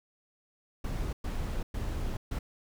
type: noise bursts at uneven times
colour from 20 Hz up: brown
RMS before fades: -33 dBFS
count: 4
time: 0.84-1.13 / 1.24-1.63 / 1.74-2.17 / 2.31-2.39 s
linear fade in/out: 5 ms
effects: none